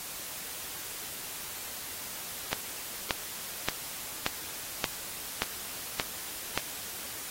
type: click train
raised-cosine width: 0.2 ms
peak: -8 dBFS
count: 8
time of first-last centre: 2.53-6.576 s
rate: 1.73 Hz
effects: white hiss -40 dBFS RMS until 7.3 s + AAC 48 kbps